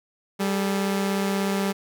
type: tone pair together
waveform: sawtooth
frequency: 196 / 428.5 Hz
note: G3 / A4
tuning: 0 / -46 cents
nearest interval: octave + major second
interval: 1354 cents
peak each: -19 / -27 dBFS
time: 0.39-1.73 s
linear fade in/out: 20 ms
effects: none